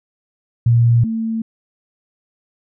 sine tone pair in turn, 117.8 / 224.4 Hz, A#2 / A3, +19 / +34 cents, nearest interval major seventh, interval 1115 cents, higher second, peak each -9 / -18 dBFS, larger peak first, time 0.66-1.04 / 1.04-1.42 s, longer neither, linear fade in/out 5 ms, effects none

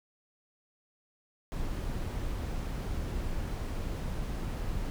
brown noise, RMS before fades -34 dBFS, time 1.52-4.9 s, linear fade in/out 0 ms, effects none

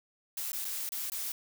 blue noise with dropouts, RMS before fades -36 dBFS, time 0.37-1.32 s, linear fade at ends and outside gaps 2 ms, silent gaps 0.519-0.53 / 0.646-0.651 / 0.891-0.92 / 1.1-1.119 s, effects none

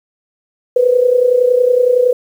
sine tone with amplitude modulation, 496.4 Hz, B4, 9 cents sharp, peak -5 dBFS, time 0.76-2.13 s, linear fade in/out 5 ms, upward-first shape sine, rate 30.8 Hz, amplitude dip 70%, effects 7-bit

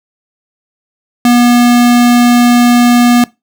square tone, 241.7 Hz, B3, 37 cents flat, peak -5 dBFS, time 1.25-3.24 s, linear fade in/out 2 ms, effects noise-tail reverb RT60 0.2 s tail -21 dB re dry

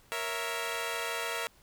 10% pulse chord, A# diminished, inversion none, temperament equal, 466.2 / 554.4 / 659.3 Hz, A#4 / C#5 / E5, 0 / 0 / 0 cents, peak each -27 / -32 / -28 dBFS, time 0.12-1.47 s, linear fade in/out 0 ms, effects pink hiss -62 dBFS RMS until 1.62 s

